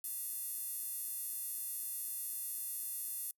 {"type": "tone with high-pass filter", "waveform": "square", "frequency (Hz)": 392, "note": "G4", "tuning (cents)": 0, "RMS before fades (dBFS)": -41, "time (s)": [0.04, 3.31], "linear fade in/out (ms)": 2, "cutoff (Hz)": 11000, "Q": 2.8, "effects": ["noise-tail reverb RT60 0.1 s tail -25 dB re dry"]}